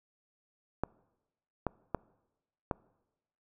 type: clicks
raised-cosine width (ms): 1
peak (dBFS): -16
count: 4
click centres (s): 0.836 / 1.667 / 1.947 / 2.712
effects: noise-tail reverb RT60 1.0 s tail -24 dB re dry